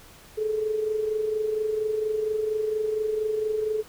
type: tone with amplitude modulation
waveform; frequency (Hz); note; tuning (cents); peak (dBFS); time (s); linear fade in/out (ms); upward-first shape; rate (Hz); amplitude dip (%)
sine; 431.2; A4; -35; -21; 0.37-3.83; 20; sine; 24.3; 55
effects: pink hiss -50 dBFS RMS until 3.88 s